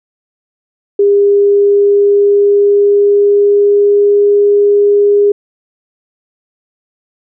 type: tone with pitch glide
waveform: sine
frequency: 403.9 to 408.4 Hz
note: G#4 to G#4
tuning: -48 to -29 cents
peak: -5 dBFS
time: 0.99-5.32 s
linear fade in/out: 5 ms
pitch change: +19 cents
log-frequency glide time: 1.23-4.29 s
effects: none